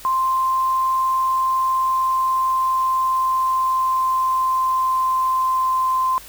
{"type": "tone with pitch glide", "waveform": "sine", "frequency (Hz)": [1046.5, 1038.1], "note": ["C6", "C6"], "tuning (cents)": [0, -14], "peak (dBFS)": -16, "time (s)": [0.05, 6.18], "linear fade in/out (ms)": 0, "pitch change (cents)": -14, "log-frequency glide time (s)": [1.29, 5.85], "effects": ["added 50 Hz sine -48 dBFS peak until 6.28 s", "white hiss -41 dBFS RMS until 6.28 s"]}